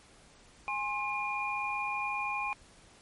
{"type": "tone cluster", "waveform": "sine", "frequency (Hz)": [827, 1062, 2423], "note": ["G#5", "C6", "D#7"], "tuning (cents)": [-8, 25, -47], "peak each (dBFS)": [-36, -36, -34], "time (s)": [0.68, 2.53], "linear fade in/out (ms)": 0, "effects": ["pink hiss -58 dBFS RMS until 3.01 s", "MP3 48 kbps"]}